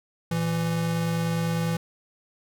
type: tone pair together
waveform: square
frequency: 116.54 / 166.49 Hz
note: A#2 / E3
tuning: 0 / +18 cents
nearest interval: tritone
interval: 618 cents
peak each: -32 / -25 dBFS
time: 0.31-1.77 s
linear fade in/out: 5 ms
effects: none